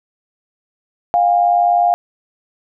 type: tone pair together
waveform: sine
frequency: 706 / 806 Hz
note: F5 / G5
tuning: +19 / +48 cents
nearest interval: major second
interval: 229 cents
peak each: -11 / -17 dBFS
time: 1.14-1.94 s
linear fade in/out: 0 ms
effects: none